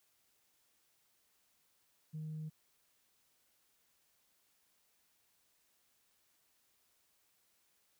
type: tone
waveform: sine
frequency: 155.56 Hz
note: D#3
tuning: in tune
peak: -39 dBFS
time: 2.13-2.5 s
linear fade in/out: 20 ms
effects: tanh soft clip ceiling -37 dBFS + white hiss -75 dBFS RMS until 7.99 s